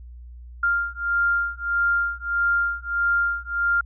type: beating tone pair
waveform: sine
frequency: 1396.9 / 1398.5 Hz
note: F6 / F6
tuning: 0 / +2 cents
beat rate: 1.6 Hz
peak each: -23 dBFS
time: 0.63-3.81 s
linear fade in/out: 5 ms
effects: added 60 Hz sine -38 dBFS peak until 3.85 s